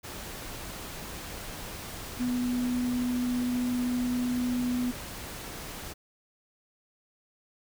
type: tone in noise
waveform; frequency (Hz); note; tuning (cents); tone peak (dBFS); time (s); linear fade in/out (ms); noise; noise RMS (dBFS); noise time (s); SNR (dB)
sine; 246.9; B3; 0; -26; 2.19-4.92; 20; pink; -40; 0.03-5.94; +11
effects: none